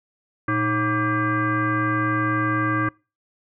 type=tone with frequency modulation; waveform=sine; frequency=740 Hz; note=F#5; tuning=in tune; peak=-19 dBFS; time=0.48-2.89 s; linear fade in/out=5 ms; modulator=428 Hz; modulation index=2.3; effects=noise-tail reverb RT60 0.3 s tail -24 dB re dry